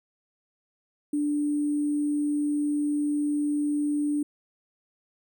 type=tone with sample-and-hold; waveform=sine; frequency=293.9 Hz; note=D4; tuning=1 cent sharp; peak=-23 dBFS; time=1.13-4.23 s; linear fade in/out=5 ms; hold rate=8820 Hz; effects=none